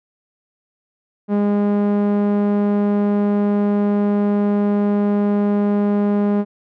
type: tone with low-pass filter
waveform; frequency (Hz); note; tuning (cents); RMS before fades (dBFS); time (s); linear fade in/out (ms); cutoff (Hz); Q
sawtooth; 204.7; G#3; -25; -17; 1.28-6.45; 50; 810; 0.52
effects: none